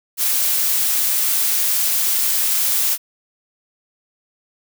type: noise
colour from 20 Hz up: blue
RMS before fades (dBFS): -18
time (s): 0.17-2.98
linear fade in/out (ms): 50
effects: none